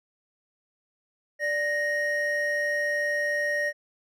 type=tone pair together; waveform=triangle; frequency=588 / 1866.8 Hz; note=D5 / A#6; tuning=+2 / +2 cents; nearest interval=octave + minor sixth; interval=2000 cents; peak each=-27 / -24 dBFS; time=1.39-3.73 s; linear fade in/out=50 ms; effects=none